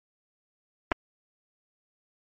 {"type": "clicks", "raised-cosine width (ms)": 0.5, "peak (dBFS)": -9, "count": 2, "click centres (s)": [0.917, 0.92], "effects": ["MP3 32 kbps"]}